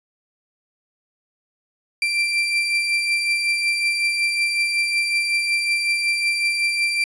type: beating tone pair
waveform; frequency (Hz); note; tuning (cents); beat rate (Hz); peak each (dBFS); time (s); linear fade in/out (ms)
35% pulse; 2352 / 2357.4; D7 / D7; +2 / +6; 5.4; -26 / -17; 2.02-7.04; 2
effects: resampled to 22050 Hz